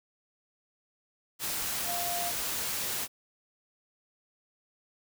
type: tone in noise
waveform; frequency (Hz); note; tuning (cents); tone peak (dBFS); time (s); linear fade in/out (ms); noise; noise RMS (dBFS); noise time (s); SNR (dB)
sine; 698.5; F5; 0; -34; 1.85-2.33; 50; white; -33; 1.39-3.08; -4
effects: none